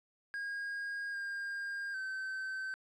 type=tone with pitch steps; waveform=triangle; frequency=1630 / 1609 / 1541 Hz; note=G#6 / G6 / G6; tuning=-33 / +45 / -30 cents; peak=-35 dBFS; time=0.34-2.74 s; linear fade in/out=0 ms; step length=800 ms; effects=resampled to 24000 Hz